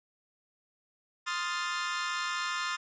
sawtooth chord, F dominant seventh, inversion second, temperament equal, 1046.5 / 1244.5 / 1396.9 / 1760 Hz, C6 / Eb6 / F6 / A6, 0 / 0 / 0 / 0 cents, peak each -33 dBFS, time 1.26-2.77 s, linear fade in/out 20 ms, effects resampled to 16000 Hz

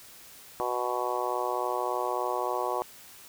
harmonic tone, 123.47 Hz, B2, in tune, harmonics 3 / 4 / 5 / 6 / 7 / 8 / 9, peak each -35 / -35 / -35 / -35 / -35 / -35 / -35 dBFS, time 0.6-2.82 s, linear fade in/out 0 ms, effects white hiss -50 dBFS RMS until 3.28 s

